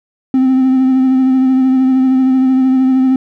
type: tone with vibrato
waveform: triangle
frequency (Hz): 260.8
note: C4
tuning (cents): -5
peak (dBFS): -5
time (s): 0.34-3.16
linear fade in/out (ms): 2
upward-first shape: triangle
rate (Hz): 13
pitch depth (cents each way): 28
effects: tanh soft clip ceiling -1 dBFS